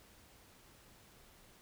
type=silence; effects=pink hiss -62 dBFS RMS until 1.61 s